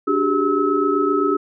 sine tone cluster, 291.8 / 377.6 / 405.4 / 1294 Hz, D4 / F#4 / G#4 / E6, -11 / +35 / -42 / -32 cents, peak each -21 dBFS, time 0.07-1.37 s, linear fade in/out 10 ms, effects none

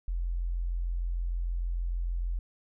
sine tone, 43.29 Hz, F1, 14 cents flat, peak -28 dBFS, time 0.08-2.39 s, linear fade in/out 0 ms, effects none

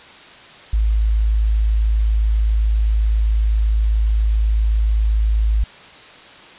sine tone, 53.8 Hz, A1, 38 cents flat, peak -13 dBFS, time 0.73-5.64 s, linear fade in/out 5 ms, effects white hiss -41 dBFS RMS until 6.58 s + resampled to 8000 Hz

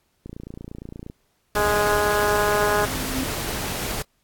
click train, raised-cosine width 3 ms, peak -23 dBFS, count 25, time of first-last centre 0.26-1.099 s, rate 28.6 Hz
pink noise, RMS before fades -28 dBFS, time 1.55-4.02 s, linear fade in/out 2 ms
harmonic tone, 207.7 Hz, G#3, in tune, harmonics 2 / 3 / 4 / 5 / 6 / 7 / 8, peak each -23 / -25 / -26 / -27 / -28 / -28 / -29 dBFS, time 1.55-2.86 s, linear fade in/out 20 ms
sine tone with exponential growth, 261.6 Hz, C4, in tune, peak -23 dBFS, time 2.36-3.24 s, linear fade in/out 5 ms, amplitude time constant 190 ms
effects pink hiss -68 dBFS RMS until 4.23 s + AAC 64 kbps

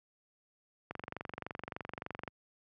click train, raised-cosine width 0.5 ms, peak -24 dBFS, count 33, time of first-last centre 0.91-2.278 s, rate 23.4 Hz, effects high-pass 80 Hz 12 dB/octave

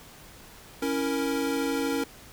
square chord, A# diminished, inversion first, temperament equal, 277.2 / 329.6 / 466.2 Hz, C#4 / E4 / A#4, 0 / 0 / 0 cents, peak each -29 / -34 / -31 dBFS, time 0.82-2.04 s, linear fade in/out 5 ms, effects pink hiss -49 dBFS RMS until 2.32 s

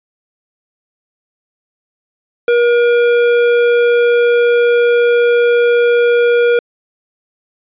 triangle tone with hard clipping, 477.3 Hz, A#4, 41 cents sharp, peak -10 dBFS, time 2.48-6.59 s, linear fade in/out 2 ms, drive 16 dB, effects resampled to 8000 Hz

